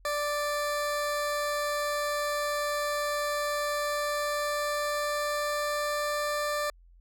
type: tone with pitch glide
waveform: 20% pulse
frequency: 587.3 to 590.7 Hz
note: D5 to D5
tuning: 0 to +10 cents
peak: -23 dBFS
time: 0.05-6.7 s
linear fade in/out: 2 ms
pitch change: +10 cents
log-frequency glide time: 3.71-6.35 s
effects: added 43 Hz sine -53 dBFS peak until 7 s